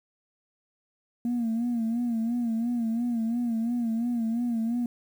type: tone with vibrato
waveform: sine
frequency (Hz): 233.1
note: A#3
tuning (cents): 0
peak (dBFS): -23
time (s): 1.25-4.86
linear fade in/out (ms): 2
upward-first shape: sine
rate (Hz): 2.9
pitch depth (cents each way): 73
effects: tanh soft clip ceiling -22 dBFS + 9-bit